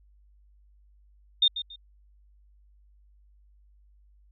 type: tone with echo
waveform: sine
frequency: 3646 Hz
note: A#7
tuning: 39 cents flat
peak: -17 dBFS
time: 1.42-1.48 s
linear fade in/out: 5 ms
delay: 140 ms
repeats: 2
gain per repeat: -12 dB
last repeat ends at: 1.76 s
effects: added 50 Hz sine -56 dBFS peak until 4.31 s